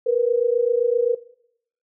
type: tone pair together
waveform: sine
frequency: 466.2 / 493.9 Hz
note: A#4 / B4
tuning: 0 / 0 cents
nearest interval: minor second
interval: 100 cents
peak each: -19 dBFS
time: 0.06-1.15 s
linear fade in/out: 10 ms
effects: noise-tail reverb RT60 0.7 s tail -19 dB re dry